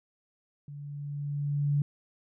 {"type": "tone with level ramp", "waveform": "sine", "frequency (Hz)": 144.2, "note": "D3", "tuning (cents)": -31, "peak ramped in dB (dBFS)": [-40, -22], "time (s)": [0.68, 1.82], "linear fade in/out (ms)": 2, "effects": []}